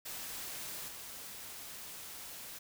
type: noise with level steps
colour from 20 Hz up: white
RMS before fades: -43 / -47 dBFS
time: 0.05-2.59 s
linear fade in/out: 10 ms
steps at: 0.88 s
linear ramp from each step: 2 ms
effects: none